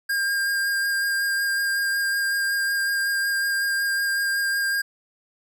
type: tone with vibrato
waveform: square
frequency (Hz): 1608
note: G6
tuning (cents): +44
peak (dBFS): -22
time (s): 0.09-4.82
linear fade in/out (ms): 10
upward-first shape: sine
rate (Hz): 5.4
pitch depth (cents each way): 12
effects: none